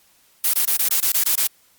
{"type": "noise bursts", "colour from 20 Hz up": "blue", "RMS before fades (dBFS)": -18, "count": 9, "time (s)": [0.44, 1.472], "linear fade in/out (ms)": 5, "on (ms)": 96, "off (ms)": 21, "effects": ["white hiss -57 dBFS RMS until 1.78 s", "Opus 48 kbps"]}